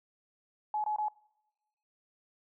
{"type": "tone bursts", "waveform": "sine", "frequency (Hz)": 849, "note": "G#5", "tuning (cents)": 38, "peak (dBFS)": -29, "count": 3, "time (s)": [0.74, 1.084], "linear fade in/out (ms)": 2, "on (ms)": 100, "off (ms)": 22, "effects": ["noise-tail reverb RT60 1.0 s tail -25 dB re dry"]}